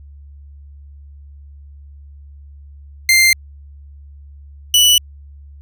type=tone pair in turn; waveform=sawtooth; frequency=2094 / 2961 Hz; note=C7 / F#7; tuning=+1 / +1 cents; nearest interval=tritone; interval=600 cents; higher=second; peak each=-5 dBFS; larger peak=neither; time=3.09-3.33 / 4.74-4.98 s; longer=neither; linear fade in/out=2 ms; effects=added 71 Hz sine -36 dBFS peak until 5.61 s